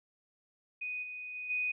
sine tone with level steps, 2489 Hz, D#7, in tune, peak -35 / -40 / -38 / -30 dBFS, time 0.81-1.72 s, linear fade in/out 10 ms, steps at 1.02 / 1.34 / 1.49 s, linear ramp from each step 20 ms, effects none

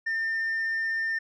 triangle tone with tanh clipping, 1804 Hz, A6, 43 cents sharp, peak -26 dBFS, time 0.06-1.19 s, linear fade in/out 10 ms, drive 6 dB, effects none

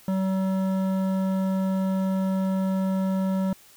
sine tone with hard clipping, 190.2 Hz, F#3, 48 cents sharp, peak -24 dBFS, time 0.08-3.53 s, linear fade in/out 2 ms, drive 12 dB, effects white hiss -53 dBFS RMS until 3.76 s

